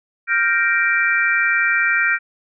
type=chord; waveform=sine; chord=G minor seventh; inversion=third; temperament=equal; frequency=1396.9 / 1568 / 1864.7 / 2349 Hz; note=F6 / G6 / Bb6 / D7; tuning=0 / 0 / 0 / 0 cents; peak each=-20 dBFS; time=0.27-2.19 s; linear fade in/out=50 ms; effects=none